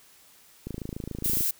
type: click train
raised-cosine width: 3 ms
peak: -21 dBFS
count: 21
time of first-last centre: 0.67-1.408 s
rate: 27.1 Hz
type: noise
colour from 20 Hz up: violet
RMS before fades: -26 dBFS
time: 1.24-1.51 s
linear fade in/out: 5 ms
effects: white hiss -56 dBFS RMS until 1.59 s